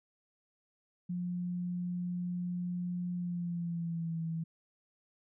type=tone with pitch glide; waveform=sine; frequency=177.5 to 163.71 Hz; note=F3 to E3; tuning=+28 to -12 cents; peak=-33 dBFS; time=1.09-4.44 s; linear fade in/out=10 ms; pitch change=-140 cents; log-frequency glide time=3.14-4.21 s; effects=none